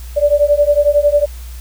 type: beating tone pair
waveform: sine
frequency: 578 / 589 Hz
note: D5 / D5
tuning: -28 / +5 cents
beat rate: 11 Hz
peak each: -12 dBFS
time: 0.16-1.26 s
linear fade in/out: 20 ms
effects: added 60 Hz sine -27 dBFS peak until 1.6 s + white hiss -41 dBFS RMS until 1.6 s